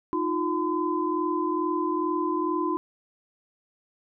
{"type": "tone cluster", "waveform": "sine", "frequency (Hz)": [311.2, 353.5, 1018], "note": ["D#4", "F4", "C6"], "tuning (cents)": [0, 21, -48], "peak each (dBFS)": -28, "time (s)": [0.13, 2.77], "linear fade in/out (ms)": 0, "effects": []}